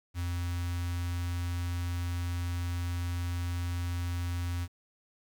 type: tone with notch filter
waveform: square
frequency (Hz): 87.31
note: F2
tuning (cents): 0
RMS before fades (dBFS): -33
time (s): 0.14-4.68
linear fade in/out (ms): 50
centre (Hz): 510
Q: 0.54
effects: 10-bit